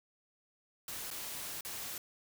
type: noise with dropouts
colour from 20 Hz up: white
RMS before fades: -42 dBFS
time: 0.88-1.98 s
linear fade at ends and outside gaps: 2 ms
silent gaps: 1.104-1.111 / 1.609-1.649 s
effects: none